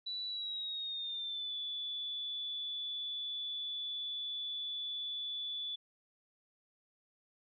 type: tone with pitch glide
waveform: sine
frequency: 3951 to 3459 Hz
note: B7 to A7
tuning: 0 to -30 cents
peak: -37 dBFS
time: 0.06-5.76 s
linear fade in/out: 10 ms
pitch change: -230 cents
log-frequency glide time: 0.27-1.56 s
effects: none